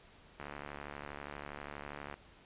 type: click train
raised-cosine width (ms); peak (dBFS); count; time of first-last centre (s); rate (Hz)
0.5; -28; 127; 0.4-2.14; 72.4
effects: pink hiss -60 dBFS RMS until 2.45 s + resampled to 8000 Hz